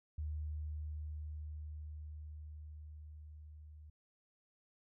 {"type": "tone with level ramp", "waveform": "sine", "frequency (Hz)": 76.1, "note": "D#2", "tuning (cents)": -38, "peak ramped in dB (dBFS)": [-37, -52], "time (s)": [0.18, 3.9], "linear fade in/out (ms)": 5, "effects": []}